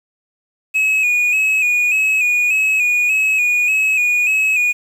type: tone with vibrato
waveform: triangle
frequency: 2510 Hz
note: D#7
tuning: 15 cents sharp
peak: -11 dBFS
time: 0.74-4.73 s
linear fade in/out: 20 ms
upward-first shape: square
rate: 1.7 Hz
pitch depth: 40 cents each way
effects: 7-bit